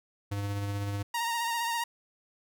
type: tone with tremolo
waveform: square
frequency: 100.9 Hz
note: G#2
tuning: 49 cents flat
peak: -30 dBFS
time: 0.31-1.03 s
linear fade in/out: 10 ms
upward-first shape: triangle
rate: 16 Hz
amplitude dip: 30%
type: tone with vibrato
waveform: sawtooth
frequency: 932.3 Hz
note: A#5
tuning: in tune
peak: -25 dBFS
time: 1.14-1.84 s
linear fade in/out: 5 ms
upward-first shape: sine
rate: 15 Hz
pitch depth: 33 cents each way
effects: none